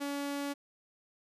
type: tone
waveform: sawtooth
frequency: 283.5 Hz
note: C#4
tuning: 39 cents sharp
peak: -30 dBFS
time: 0-0.54 s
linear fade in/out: 20 ms
effects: resampled to 32000 Hz